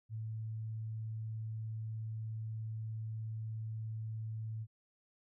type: tone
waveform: sine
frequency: 110.4 Hz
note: A2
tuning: 6 cents sharp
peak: -38 dBFS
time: 0.09-4.67 s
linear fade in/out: 50 ms
effects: none